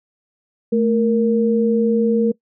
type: tone pair together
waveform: sine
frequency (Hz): 220 / 466.2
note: A3 / A#4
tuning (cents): 0 / 0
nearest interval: octave + minor second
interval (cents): 1300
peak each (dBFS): -16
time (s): 0.72-2.32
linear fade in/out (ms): 10
effects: noise-tail reverb RT60 0.1 s tail -21 dB re dry